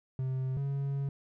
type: tone pair in turn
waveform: triangle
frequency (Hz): 130.81 / 138.91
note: C3 / C#3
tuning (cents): 0 / +4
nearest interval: minor second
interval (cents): 104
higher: second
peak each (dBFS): -28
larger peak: neither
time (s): 0.19-0.57 / 0.57-1.09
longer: second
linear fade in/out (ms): 2
effects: none